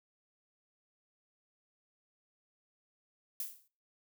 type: noise with exponential decay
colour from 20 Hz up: violet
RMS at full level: -35 dBFS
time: 3.4-3.68 s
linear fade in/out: 2 ms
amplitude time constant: 59 ms
effects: noise-tail reverb RT60 0.4 s tail -23 dB re dry